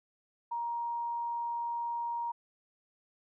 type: tone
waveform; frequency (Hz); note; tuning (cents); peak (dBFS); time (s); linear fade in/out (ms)
sine; 941; A#5; +16; -32; 0.51-2.32; 10
effects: none